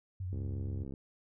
sine tone with vibrato, 92.5 Hz, F#2, in tune, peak -35 dBFS, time 0.2-0.84 s, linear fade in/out 5 ms, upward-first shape sine, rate 11 Hz, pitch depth 55 cents each way
click train, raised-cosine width 3 ms, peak -31 dBFS, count 42, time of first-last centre 0.33-0.938 s, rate 67.4 Hz
effects none

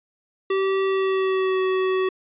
square tone with pitch glide, 386.2 to 375.9 Hz, G4 to F#4, -26 to +27 cents, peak -20 dBFS, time 0.5-2.09 s, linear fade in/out 5 ms, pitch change -47 cents, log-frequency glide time 0.86-1.61 s, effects resampled to 8000 Hz

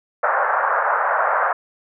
white band-pass noise, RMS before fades -19 dBFS, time 0.23-1.53 s, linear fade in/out 5 ms, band 530 to 1600 Hz, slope 48 dB/octave, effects none

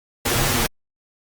pink noise with comb filter, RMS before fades -20 dBFS, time 0.25-0.67 s, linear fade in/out 10 ms, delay 8.5 ms, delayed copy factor +0.75, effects Opus 48 kbps

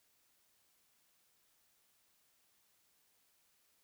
silence, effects white hiss -74 dBFS RMS until 3.83 s

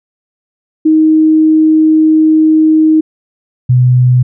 sine tone pair in turn, 313.8 / 125.43 Hz, D#4 / B2, +15 / +27 cents, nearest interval octave + major third, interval 1588 cents, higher first, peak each -4 dBFS, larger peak neither, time 0.85-3.01 / 3.69-4.23 s, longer first, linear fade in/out 10 ms, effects none

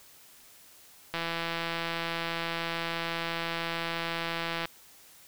click train, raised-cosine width 0.3 ms, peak -16 dBFS, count 588, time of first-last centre 1.14-4.655 s, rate 167 Hz, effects white hiss -55 dBFS RMS until 5.27 s

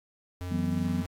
square tone, 89.9 Hz, F#2, 49 cents flat, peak -34 dBFS, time 0.41-1.06 s, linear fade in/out 0 ms
sine chord, E suspended second, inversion none, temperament equal with one note detuned, 164.81 / 187.47 / 246.9 Hz, E3 / F#3 / B3, 0 / +23 / 0 cents, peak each -32 / -31 / -30 dBFS, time 0.51-1.03 s, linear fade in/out 5 ms
effects AAC 48 kbps

